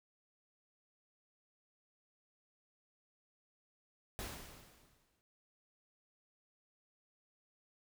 pink noise with exponential decay, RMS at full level -42 dBFS, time 4.19-5.21 s, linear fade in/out 0 ms, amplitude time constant 220 ms, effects none

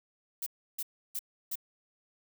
violet noise bursts, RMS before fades -35 dBFS, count 4, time 0.42-1.556 s, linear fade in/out 5 ms, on 44 ms, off 320 ms, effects none

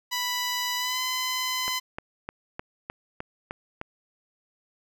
10% pulse tone with pitch glide, 987.8 to 1017.9 Hz, B5 to C6, 0 to -48 cents, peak -18 dBFS, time 0.11-1.8 s, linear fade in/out 20 ms, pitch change +52 cents, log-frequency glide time 0.77-1 s
click train, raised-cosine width 0.5 ms, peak -18 dBFS, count 8, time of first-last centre 1.68-3.814 s, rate 3.28 Hz
effects none

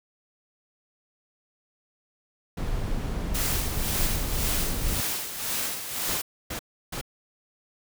brown noise, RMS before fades -28 dBFS, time 2.57-5.01 s, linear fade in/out 5 ms
white noise with tremolo, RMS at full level -28 dBFS, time 3.34-6.22 s, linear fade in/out 10 ms, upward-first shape sine, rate 1.9 Hz, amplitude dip 60%
pink noise bursts, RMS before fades -33 dBFS, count 3, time 6.08-7.013 s, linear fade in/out 5 ms, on 91 ms, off 330 ms
effects none

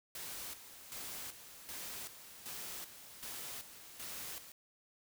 white noise with tremolo, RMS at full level -45 dBFS, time 0.15-4.52 s, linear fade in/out 2 ms, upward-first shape square, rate 1.3 Hz, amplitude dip 65%, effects none

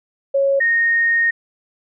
sine tone pair in turn, 551 / 1853.3 Hz, C#5 / A#6, -11 / -11 cents, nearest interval octave + major sixth, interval 2100 cents, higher second, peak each -13 dBFS, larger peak neither, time 0.34-0.6 / 0.6-1.31 s, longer second, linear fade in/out 10 ms, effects none

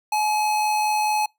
square tone with amplitude modulation, 850 Hz, G#5, 40 cents sharp, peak -19 dBFS, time 0.12-1.26 s, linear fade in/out 5 ms, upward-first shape sine, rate 84.5 Hz, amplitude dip 25%, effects noise-tail reverb RT60 0.2 s tail -26 dB re dry

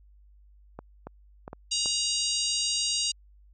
clicks, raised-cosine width 1 ms, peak -24 dBFS, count 5, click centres 0.79 / 1.07 / 1.479 / 1.531 / 1.859 s
harmonic tone, 947 Hz, A#5, 27 cents sharp, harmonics 3 / 4 / 5 / 6 / 7 / 8 / 9, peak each -33 / -33 / -30 / -37 / -32 / -38 / -37 dBFS, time 1.71-3.12 s, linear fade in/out 10 ms
effects added 50 Hz sine -53 dBFS peak until 3.53 s

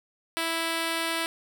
5% pulse tone, 329.6 Hz, E4, in tune, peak -15 dBFS, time 0.37-1.26 s, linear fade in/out 0 ms, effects none

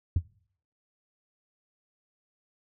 sine tone with exponential decay, 86.6 Hz, F2, 14 cents flat, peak -16 dBFS, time 0.16-0.23 s, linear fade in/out 5 ms, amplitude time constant 15 ms, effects noise-tail reverb RT60 0.6 s tail -24 dB re dry + tanh soft clip ceiling -18 dBFS

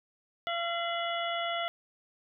harmonic tone with a mistuned harmonic, 682 Hz, F5, 41 cents flat, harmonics 1 / 2 / 3 / 4 / 5, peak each -33 / -36 / -38 / -39 / -40 dBFS, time 0.47-1.68 s, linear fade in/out 0 ms, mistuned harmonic 4, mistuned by +130 cents, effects none

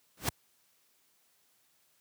pink noise with exponential growth, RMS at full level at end -25 dBFS, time 0.17-0.29 s, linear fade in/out 2 ms, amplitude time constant 26 ms, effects white hiss -70 dBFS RMS until 2 s + high-pass 80 Hz 12 dB/octave

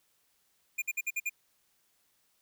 square tone bursts, 2418 Hz, D7, 50 cents sharp, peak -30 dBFS, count 6, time 0.78-1.296 s, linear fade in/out 10 ms, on 41 ms, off 54 ms, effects white hiss -72 dBFS RMS until 2.41 s

